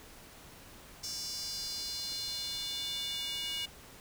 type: tone with high-pass filter sweep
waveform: square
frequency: 321 Hz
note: E4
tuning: 46 cents flat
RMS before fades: -38 dBFS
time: 1.03-3.66 s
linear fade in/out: 10 ms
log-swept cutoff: 5500 to 3000 Hz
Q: 5.1
effects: pink hiss -53 dBFS RMS until 4 s